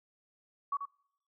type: tone with echo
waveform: sine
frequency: 1126 Hz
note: C#6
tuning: 27 cents sharp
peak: -29 dBFS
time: 0.72-0.77 s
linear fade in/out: 5 ms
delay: 85 ms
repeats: 1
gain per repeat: -7 dB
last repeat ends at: 0.855 s
effects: noise-tail reverb RT60 0.7 s tail -23 dB re dry